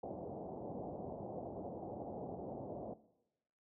white low-pass noise, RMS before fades -45 dBFS, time 0.03-2.94 s, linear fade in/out 5 ms, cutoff 770 Hz, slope 48 dB/octave, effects noise-tail reverb RT60 0.9 s tail -18 dB re dry + high-pass 100 Hz 12 dB/octave

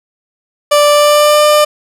30% pulse tone with pitch glide, 587.3 to 598.6 Hz, D5 to D5, 0 to +33 cents, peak -3 dBFS, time 0.71-1.65 s, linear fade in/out 10 ms, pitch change +33 cents, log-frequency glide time 0.92-1.42 s, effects resampled to 32000 Hz + 7-bit

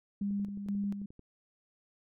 sine tone with tremolo, 201.2 Hz, G3, 45 cents sharp, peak -30 dBFS, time 0.21-1.06 s, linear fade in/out 5 ms, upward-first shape square, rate 2.1 Hz, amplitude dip 55%
click train, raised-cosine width 3 ms, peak -39 dBFS, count 12, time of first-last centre 0.22-1.193 s, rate 11.3 Hz
effects none

